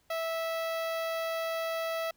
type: tone with notch filter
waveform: sawtooth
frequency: 655 Hz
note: E5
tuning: 11 cents flat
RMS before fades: -33 dBFS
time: 0.1-2.11 s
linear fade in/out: 5 ms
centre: 7900 Hz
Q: 0.88
effects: pink hiss -69 dBFS RMS until 2.16 s